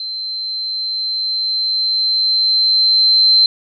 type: tone with level ramp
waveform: sine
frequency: 4102 Hz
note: C8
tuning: 35 cents flat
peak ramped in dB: -22 to -7 dBFS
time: 0-3.46 s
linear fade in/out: 2 ms
effects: none